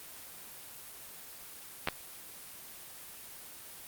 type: clicks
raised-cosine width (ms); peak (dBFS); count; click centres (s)
0.3; -13; 2; 1.874 / 1.886
effects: white hiss -48 dBFS RMS until 3.87 s + Opus 24 kbps